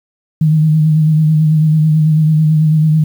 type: tone with vibrato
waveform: sine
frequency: 155.56 Hz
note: D#3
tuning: in tune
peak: -7 dBFS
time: 0.41-3.04 s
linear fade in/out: 5 ms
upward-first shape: sine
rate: 9.1 Hz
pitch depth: 35 cents each way
effects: 7-bit

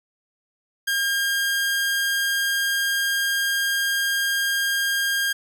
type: tone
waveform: sawtooth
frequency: 1612 Hz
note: G6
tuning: 48 cents sharp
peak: -17 dBFS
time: 0.87-5.33 s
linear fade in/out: 10 ms
effects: none

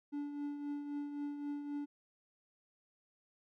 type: tone with tremolo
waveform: triangle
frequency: 289.3 Hz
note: D4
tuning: 26 cents flat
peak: -34 dBFS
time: 0.12-1.86 s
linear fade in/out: 20 ms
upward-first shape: triangle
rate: 3.8 Hz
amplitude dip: 55%
effects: none

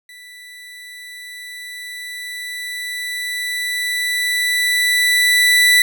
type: tone with level ramp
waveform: 30% pulse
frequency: 1975.5 Hz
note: B6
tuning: in tune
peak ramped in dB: -35 to -6 dBFS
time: 0.09-5.82 s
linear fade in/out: 2 ms
effects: none

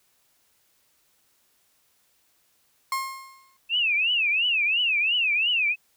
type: tone with exponential decay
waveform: 35% pulse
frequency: 1070 Hz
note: C6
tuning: 38 cents sharp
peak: -21 dBFS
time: 2.92-3.57 s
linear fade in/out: 2 ms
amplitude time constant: 140 ms
type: tone with vibrato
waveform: sine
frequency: 2627 Hz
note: E7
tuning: 7 cents flat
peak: -20 dBFS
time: 3.69-5.76 s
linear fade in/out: 50 ms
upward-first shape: triangle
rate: 2.9 Hz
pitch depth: 240 cents each way
effects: white hiss -66 dBFS RMS until 5.96 s

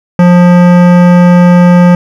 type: tone with hard clipping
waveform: sine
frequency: 176.8 Hz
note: F3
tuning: 22 cents sharp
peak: -3 dBFS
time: 0.19-1.95 s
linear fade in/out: 2 ms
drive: 17 dB
effects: none

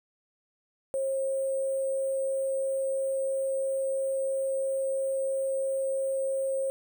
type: tone with sample-and-hold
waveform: sine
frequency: 537 Hz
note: C5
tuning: 45 cents sharp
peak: -26 dBFS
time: 0.94-6.7 s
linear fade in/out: 0 ms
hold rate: 8820 Hz
effects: none

